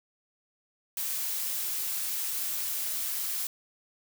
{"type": "noise", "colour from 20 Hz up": "blue", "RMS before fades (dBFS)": -32, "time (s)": [0.97, 3.47], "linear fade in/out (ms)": 2, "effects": []}